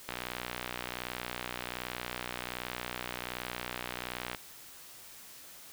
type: click train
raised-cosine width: 0.3 ms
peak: -19 dBFS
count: 262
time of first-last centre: 0.09-4.348 s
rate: 61.3 Hz
effects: white hiss -51 dBFS RMS until 5.72 s